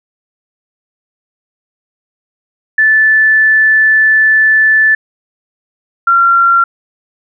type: tone pair in turn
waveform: sine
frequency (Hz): 1750 / 1373.8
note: A6 / F6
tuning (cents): -10 / -29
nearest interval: major third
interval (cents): 419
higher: first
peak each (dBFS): -5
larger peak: neither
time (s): 2.78-4.95 / 6.07-6.64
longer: first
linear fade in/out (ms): 5
effects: none